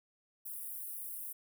white high-pass noise, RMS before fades -43 dBFS, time 0.45-1.33 s, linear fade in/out 10 ms, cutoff 9500 Hz, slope 48 dB/octave, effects none

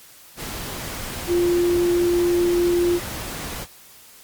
sine tone in noise, 349.2 Hz, F4, in tune, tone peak -16 dBFS, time 1.27-3 s, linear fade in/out 50 ms, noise pink, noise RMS -31 dBFS, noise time 0.36-3.67 s, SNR +12 dB, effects white hiss -47 dBFS RMS until 4.23 s + Opus 48 kbps

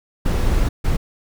brown noise bursts at uneven times, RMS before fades -17 dBFS, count 2, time 0.25-0.69 / 0.84-0.97 s, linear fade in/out 10 ms, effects none

